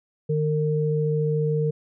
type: tone pair together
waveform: sine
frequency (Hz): 152.4 / 456.7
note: D#3 / A#4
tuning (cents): -36 / -36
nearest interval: octave + perfect fifth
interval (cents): 1900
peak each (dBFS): -22 / -24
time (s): 0.29-1.71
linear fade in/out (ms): 10
effects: none